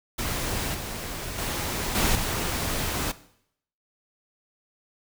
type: noise with level steps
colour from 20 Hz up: pink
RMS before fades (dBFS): -29 / -34 / -29 / -23 / -28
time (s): 0.18-3.12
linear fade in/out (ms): 10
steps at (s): 0.74 / 1.38 / 1.95 / 2.15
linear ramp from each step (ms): 5
effects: noise-tail reverb RT60 0.7 s tail -17 dB re dry